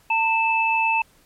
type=tone pair together; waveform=sine; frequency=902 / 2628 Hz; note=A5 / E7; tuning=+43 / -6 cents; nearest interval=octave + perfect fifth; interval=1851 cents; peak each=-20 / -20 dBFS; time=0.1-1.02 s; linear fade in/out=5 ms; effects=pink hiss -57 dBFS RMS until 1.25 s + MP3 64 kbps